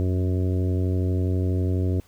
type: harmonic tone with a mistuned harmonic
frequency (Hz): 92.2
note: F#2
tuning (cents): -6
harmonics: 1 / 2 / 3 / 4 / 5 / 6 / 7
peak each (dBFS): -21 / -32 / -30 / -32 / -37 / -42 / -42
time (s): 0-2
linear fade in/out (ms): 0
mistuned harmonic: 1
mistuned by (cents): -42
effects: pink hiss -57 dBFS RMS until 2.07 s